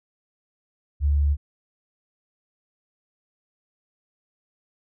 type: tone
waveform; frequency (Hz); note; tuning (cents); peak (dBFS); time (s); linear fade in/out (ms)
sine; 72.2; D2; -29; -17; 1-1.37; 50
effects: none